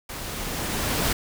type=noise with level ramp; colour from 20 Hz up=pink; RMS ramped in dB=-35 to -23 dBFS; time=0.09-1.13 s; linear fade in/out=5 ms; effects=none